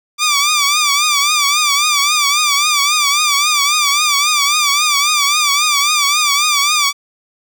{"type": "tone with vibrato", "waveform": "10% pulse", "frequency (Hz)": 1174.7, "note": "D6", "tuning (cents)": 0, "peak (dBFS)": -3, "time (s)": [0.18, 6.93], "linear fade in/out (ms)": 50, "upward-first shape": "triangle", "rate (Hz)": 3.7, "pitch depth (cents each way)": 100, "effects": []}